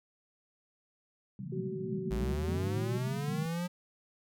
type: band-pass noise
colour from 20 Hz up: white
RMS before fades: -38 dBFS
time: 1.39-3.46 s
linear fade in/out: 2 ms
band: 120 to 230 Hz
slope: 96 dB/octave
type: tone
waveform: sine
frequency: 377.2 Hz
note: F#4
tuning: 33 cents sharp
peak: -37 dBFS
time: 1.52-2.98 s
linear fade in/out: 5 ms
type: linear sweep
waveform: square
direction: up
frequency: 52 to 180 Hz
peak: -33 dBFS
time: 2.1-3.68 s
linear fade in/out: 20 ms
effects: none